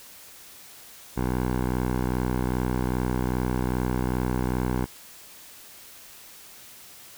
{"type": "tone with low-pass filter", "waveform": "10% pulse", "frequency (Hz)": 62.5, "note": "B1", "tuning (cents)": 21, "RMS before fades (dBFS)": -26, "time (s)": [1.16, 4.86], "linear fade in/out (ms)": 20, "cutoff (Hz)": 1400, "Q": 0.88, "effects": ["white hiss -47 dBFS RMS until 7.17 s"]}